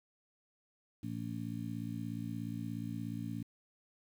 harmonic tone, 56.9 Hz, A#1, 41 cents flat, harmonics 2 / 3 / 4 / 5, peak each -42 / -44 / -42 / -44 dBFS, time 1.03-3.43 s, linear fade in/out 5 ms, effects 10-bit

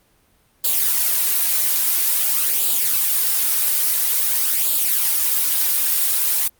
blue noise with flanger, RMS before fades -18 dBFS, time 0.64-6.48 s, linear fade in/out 5 ms, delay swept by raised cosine 0.25 to 3.35 ms, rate 0.49 Hz, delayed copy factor +0.55, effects pink hiss -59 dBFS RMS until 6.59 s + Opus 32 kbps

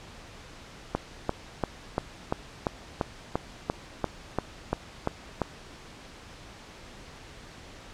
click train, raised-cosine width 1 ms, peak -11 dBFS, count 14, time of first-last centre 0.95-5.417 s, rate 2.91 Hz, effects pink hiss -47 dBFS RMS until 7.93 s + low-pass 6000 Hz 12 dB/octave

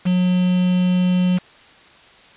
triangle tone with quantisation, 181.3 Hz, F#3, 35 cents flat, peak -12 dBFS, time 0.05-1.39 s, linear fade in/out 20 ms, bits 5, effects white hiss -47 dBFS RMS until 2.36 s + resampled to 8000 Hz

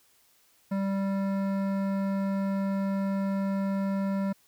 triangle tone with hard clipping, 195.5 Hz, G3, 4 cents flat, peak -28 dBFS, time 0.71-4.33 s, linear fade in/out 10 ms, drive 18 dB, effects white hiss -64 dBFS RMS until 4.47 s

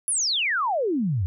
sine exponential sweep, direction down, 11080 to 82 Hz, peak -21 dBFS, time 0.08-1.26 s, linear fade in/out 0 ms, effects none

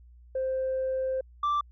sine tone pair in turn, 523.3 / 1172.4 Hz, C5 / D6, 0 / -3 cents, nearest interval octave + major second, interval 1397 cents, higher second, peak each -25 / -21 dBFS, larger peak second, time 0.35-1.21 / 1.43-1.61 s, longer first, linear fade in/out 5 ms, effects tanh soft clip ceiling -23 dBFS + added 60 Hz sine -50 dBFS peak until 1.71 s

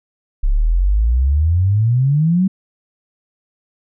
sine exponential sweep, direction up, 32.72 to 194.8 Hz, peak -11 dBFS, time 0.43-2.48 s, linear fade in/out 10 ms, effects none

